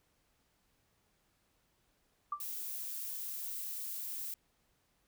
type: tone with exponential decay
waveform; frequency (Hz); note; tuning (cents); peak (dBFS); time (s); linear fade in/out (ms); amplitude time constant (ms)
sine; 1174.7; D6; 0; -30; 2.32-2.44; 5; 24
type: noise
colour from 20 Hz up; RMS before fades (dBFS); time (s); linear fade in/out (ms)
violet; -41; 2.4-4.34; 2
effects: pink hiss -75 dBFS RMS until 5.07 s